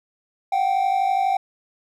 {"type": "tone pair together", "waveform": "triangle", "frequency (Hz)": [722.9, 775], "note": ["F#5", "G5"], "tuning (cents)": [-40, -20], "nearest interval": "minor second", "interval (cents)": 120, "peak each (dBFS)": [-22, -17], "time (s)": [0.52, 1.37], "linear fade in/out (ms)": 5, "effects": []}